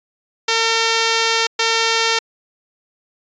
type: tone bursts at uneven times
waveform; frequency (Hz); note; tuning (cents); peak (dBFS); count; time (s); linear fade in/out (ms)
5% pulse; 454; A#4; -46; -3; 2; 0.48-1.47 / 1.59-2.19; 5
effects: resampled to 16000 Hz